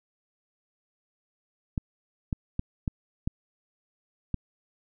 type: clicks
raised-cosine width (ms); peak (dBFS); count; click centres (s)
5; -15; 6; 1.778 / 2.328 / 2.594 / 2.878 / 3.275 / 4.343
effects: none